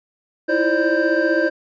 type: tone cluster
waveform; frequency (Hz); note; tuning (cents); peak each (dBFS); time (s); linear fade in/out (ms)
triangle; 323.5 / 339 / 536 / 596 / 1571; E4 / E4 / C5 / D5 / G6; -32 / +49 / +42 / +25 / +3; -20; 0.48-1.5; 20
effects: resampled to 16000 Hz